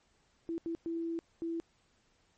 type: tone bursts at uneven times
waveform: sine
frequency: 332.4 Hz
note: E4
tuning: 15 cents sharp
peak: -33 dBFS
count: 4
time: 0.49-0.58 / 0.66-0.75 / 0.86-1.19 / 1.42-1.6 s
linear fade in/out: 0 ms
effects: pink hiss -71 dBFS RMS until 2.37 s + MP3 32 kbps